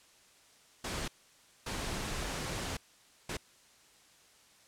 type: noise bursts at uneven times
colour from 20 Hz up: pink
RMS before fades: -37 dBFS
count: 3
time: 0.84-1.08 / 1.66-2.77 / 3.29-3.37 s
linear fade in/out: 5 ms
effects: white hiss -62 dBFS RMS until 4.67 s + low-pass 9000 Hz 12 dB/octave